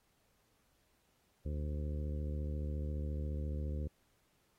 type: harmonic tone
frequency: 74.4 Hz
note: D2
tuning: 23 cents sharp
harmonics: 1 / 2 / 3 / 4 / 5 / 6 / 7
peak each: -36 / -44 / -48 / -51 / -53 / -54 / -52 dBFS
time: 1.45-3.88 s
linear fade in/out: 10 ms
effects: pink hiss -75 dBFS RMS until 4.58 s + AAC 48 kbps